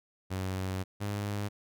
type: tone pair in turn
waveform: sawtooth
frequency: 94.2 / 102.29 Hz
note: F#2 / G#2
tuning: +32 / -26 cents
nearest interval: minor second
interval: 142 cents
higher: second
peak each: -28 dBFS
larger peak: neither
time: 0.3-0.84 / 1-1.49 s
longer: first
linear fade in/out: 20 ms
effects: none